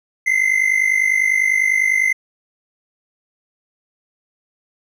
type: tone pair together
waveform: triangle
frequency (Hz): 2043 / 2093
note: C7 / C7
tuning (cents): -42 / 0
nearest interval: unison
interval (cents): 42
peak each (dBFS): -15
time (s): 0.26-2.13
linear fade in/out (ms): 10
effects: none